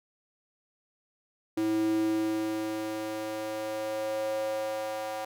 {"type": "tone with high-pass filter sweep", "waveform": "square", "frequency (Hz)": 108.3, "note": "A2", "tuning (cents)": -27, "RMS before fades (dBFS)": -31, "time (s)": [1.57, 5.25], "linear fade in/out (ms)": 5, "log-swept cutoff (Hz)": [300, 650], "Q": 5.5, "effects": []}